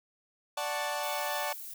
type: chord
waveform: sawtooth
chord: D major seventh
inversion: none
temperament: equal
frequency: 587.3 / 740 / 880 / 1108.7 Hz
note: D5 / F#5 / A5 / C#6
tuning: 0 / 0 / 0 / 0 cents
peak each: -32 / -34 / -32 / -37 dBFS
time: 0.57-1.53 s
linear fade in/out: 5 ms
type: noise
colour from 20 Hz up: violet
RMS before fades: -43 dBFS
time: 1.03-1.74 s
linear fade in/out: 5 ms
effects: none